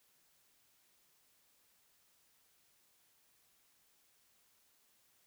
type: silence
effects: white hiss -72 dBFS RMS until 5.26 s